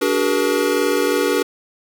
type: tone cluster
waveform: square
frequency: 290.1 / 375.8 / 419.1 / 477.4 Hz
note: D4 / F#4 / G#4 / A#4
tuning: -21 / +27 / +16 / +41 cents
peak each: -23 / -22 / -23 / -21 dBFS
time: 0.01-1.43 s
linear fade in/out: 10 ms
effects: none